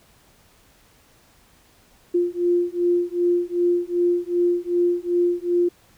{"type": "beating tone pair", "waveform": "sine", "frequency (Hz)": [349.2, 351.8], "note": ["F4", "F4"], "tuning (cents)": [0, 13], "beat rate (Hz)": 2.6, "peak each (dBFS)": -21, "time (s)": [2.14, 5.69], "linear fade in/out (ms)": 10, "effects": ["pink hiss -56 dBFS RMS until 5.97 s"]}